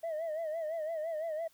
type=tone with vibrato; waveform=sine; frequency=639 Hz; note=D#5; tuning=46 cents sharp; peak=-31 dBFS; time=0.03-1.48 s; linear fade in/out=10 ms; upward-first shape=sine; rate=5.9 Hz; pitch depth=90 cents each way; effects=tanh soft clip ceiling -32 dBFS + white hiss -67 dBFS RMS until 1.53 s